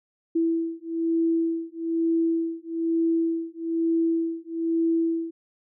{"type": "beating tone pair", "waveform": "sine", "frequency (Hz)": [329.6, 330.7], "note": ["E4", "E4"], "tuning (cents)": [0, 6], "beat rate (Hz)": 1.1, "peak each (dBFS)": [-25, -25], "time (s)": [0.35, 5.31], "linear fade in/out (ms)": 10, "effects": []}